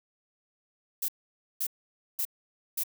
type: noise bursts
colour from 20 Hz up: violet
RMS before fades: -30 dBFS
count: 4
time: 1.02-2.836 s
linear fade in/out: 5 ms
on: 64 ms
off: 520 ms
effects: none